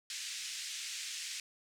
white band-pass noise, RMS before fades -42 dBFS, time 0.1-1.4 s, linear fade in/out 2 ms, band 2000 to 7500 Hz, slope 24 dB/octave, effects none

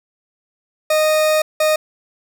40% pulse tone bursts at uneven times, 619 Hz, D#5, 9 cents flat, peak -12 dBFS, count 2, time 0.9-1.42 / 1.6-1.76 s, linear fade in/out 5 ms, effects none

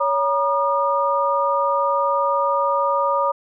sine tone cluster, 560 / 953 / 1214 Hz, C#5 / A#5 / D#6, +18 / +38 / -43 cents, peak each -21 dBFS, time 0-3.32 s, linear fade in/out 10 ms, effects none

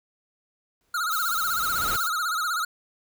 pink noise with exponential growth, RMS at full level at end -32 dBFS, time 0.81-1.96 s, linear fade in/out 0 ms, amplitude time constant 250 ms
square tone with vibrato, 1345 Hz, E6, 34 cents sharp, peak -25 dBFS, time 0.94-2.65 s, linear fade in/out 5 ms, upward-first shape sine, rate 16 Hz, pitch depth 130 cents each way
violet noise, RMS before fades -32 dBFS, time 1.1-2.09 s, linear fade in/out 20 ms
effects none

